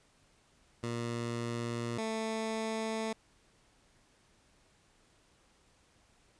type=tone pair in turn; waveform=15% pulse; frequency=118 / 221.5 Hz; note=A#2 / A3; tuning=+22 / +12 cents; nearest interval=major seventh; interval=1090 cents; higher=second; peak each=-28 / -27 dBFS; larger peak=second; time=0.83-1.98 / 1.98-3.13 s; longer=neither; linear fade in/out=5 ms; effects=pink hiss -67 dBFS RMS until 6.39 s + resampled to 22050 Hz